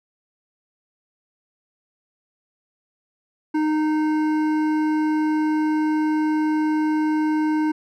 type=tone with hard clipping; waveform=sine; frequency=308.4 Hz; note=D#4; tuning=15 cents flat; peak=-20 dBFS; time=3.54-7.72 s; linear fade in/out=10 ms; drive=11 dB; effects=none